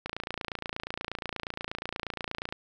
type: click train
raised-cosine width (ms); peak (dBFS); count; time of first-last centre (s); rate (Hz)
0.3; -17; 71; 0.06-2.525; 28.4
effects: none